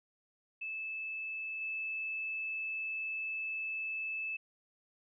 sine tone with level steps, 2619 Hz, E7, 12 cents flat, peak -37 / -35 dBFS, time 0.61-4.37 s, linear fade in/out 10 ms, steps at 1.61 s, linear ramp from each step 5 ms, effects none

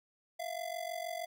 square ring-modulated tone, 680 Hz, F5, 46 cents flat, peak -35 dBFS, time 0.39-1.26 s, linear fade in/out 10 ms, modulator 23.2 Hz, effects none

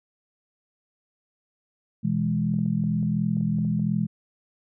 sine chord, E major, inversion second, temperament equal, 123.47 / 164.81 / 207.7 Hz, B2 / E3 / G#3, 0 / 0 / 0 cents, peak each -29 / -25 / -25 dBFS, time 2.03-4.07 s, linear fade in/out 20 ms
clicks, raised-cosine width 2 ms, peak -33 dBFS, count 10, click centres 2.541 / 2.589 / 2.661 / 2.838 / 3.029 / 3.369 / 3.41 / 3.586 / 3.65 / 3.795 s
effects none

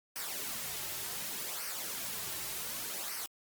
white noise with flanger, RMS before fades -39 dBFS, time 0.16-3.26 s, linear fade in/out 0 ms, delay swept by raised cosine 0.27 to 4.17 ms, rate 0.67 Hz, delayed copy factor -0.6, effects Opus 48 kbps

